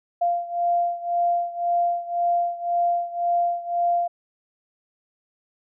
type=beating tone pair; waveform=sine; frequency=694 / 695.9 Hz; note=F5 / F5; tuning=-11 / -6 cents; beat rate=1.9 Hz; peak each=-22 / -25 dBFS; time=0.21-4.08 s; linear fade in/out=10 ms; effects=none

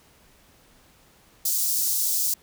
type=high-pass noise; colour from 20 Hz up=white; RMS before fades=-24 dBFS; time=1.45-2.34 s; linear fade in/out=5 ms; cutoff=5000 Hz; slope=24 dB/octave; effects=pink hiss -57 dBFS RMS until 2.42 s

